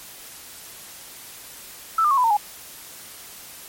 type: tone with pitch steps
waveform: sine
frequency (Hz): 1318.5 / 1202.1 / 1096 / 999.2 / 911 / 830.6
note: E6 / D6 / C#6 / B5 / A#5 / G#5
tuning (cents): 0 / +40 / -20 / +20 / -40 / 0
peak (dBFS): -15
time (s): 1.98-2.37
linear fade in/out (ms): 5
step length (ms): 65
effects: white hiss -41 dBFS RMS until 3.68 s + MP3 64 kbps